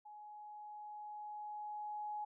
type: tone with level ramp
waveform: sine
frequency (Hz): 840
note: G#5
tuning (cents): +19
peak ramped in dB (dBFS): -51 to -39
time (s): 0.05-2.25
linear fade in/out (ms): 10
effects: none